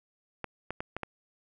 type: clicks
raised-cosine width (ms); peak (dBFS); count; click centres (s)
0.5; -19; 5; 0.443 / 0.706 / 0.805 / 0.966 / 1.033
effects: none